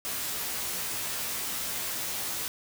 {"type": "noise with comb filter", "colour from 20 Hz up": "white", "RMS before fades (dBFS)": -33, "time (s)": [0.05, 2.48], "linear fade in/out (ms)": 0, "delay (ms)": 16, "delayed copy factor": 0.8, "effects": []}